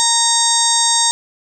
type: harmonic tone with a mistuned harmonic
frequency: 927 Hz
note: A#5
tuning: 10 cents flat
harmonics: 1 / 2 / 4 / 5 / 6 / 7 / 8 / 9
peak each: -19 / -27 / -18 / -23 / -22 / -20 / -21 / -18 dBFS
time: 0-1.11 s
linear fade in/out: 0 ms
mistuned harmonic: 5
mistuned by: +17 cents
effects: none